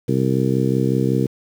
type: harmonic tone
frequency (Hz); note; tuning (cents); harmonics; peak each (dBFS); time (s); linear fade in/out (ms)
65.41; C2; 0; 2 / 3 / 4 / 5 / 6 / 7; -20 / -22 / -23 / -24 / -25 / -25; 0.08-1.27; 10
effects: 7-bit